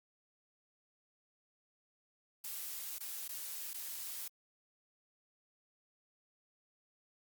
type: noise with dropouts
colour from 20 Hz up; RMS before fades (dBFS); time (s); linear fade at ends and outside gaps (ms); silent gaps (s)
blue; -43; 2.44-4.28; 5; 2.985-3.005 / 3.28-3.29 / 3.734-3.742
effects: Opus 48 kbps